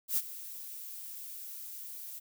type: noise with ADSR envelope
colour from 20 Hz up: violet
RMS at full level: -28 dBFS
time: 0.08-2.2 s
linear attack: 90 ms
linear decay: 41 ms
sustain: -16 dB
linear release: 20 ms
effects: none